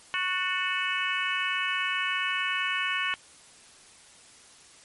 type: harmonic tone with a mistuned harmonic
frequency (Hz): 370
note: F#4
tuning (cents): 0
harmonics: 3 / 4 / 5 / 6 / 7 / 8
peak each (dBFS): -33 / -33 / -33 / -33 / -33 / -33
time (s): 0.14-3.14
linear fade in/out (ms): 0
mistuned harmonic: 5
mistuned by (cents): -50
effects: white hiss -53 dBFS RMS until 4.84 s + MP3 48 kbps